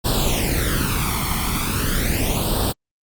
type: noise with flanger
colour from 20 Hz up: pink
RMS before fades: -20 dBFS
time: 0.04-2.73 s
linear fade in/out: 20 ms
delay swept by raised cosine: 0.23 to 0.93 ms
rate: 0.39 Hz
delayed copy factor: +0.8
effects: Opus 48 kbps